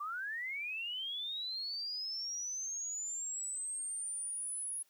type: linear sweep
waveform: sine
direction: up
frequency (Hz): 1142 to 10548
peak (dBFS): -37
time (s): 0-4.83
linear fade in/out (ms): 10
effects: white hiss -71 dBFS RMS until 4.89 s + high-pass 200 Hz 12 dB/octave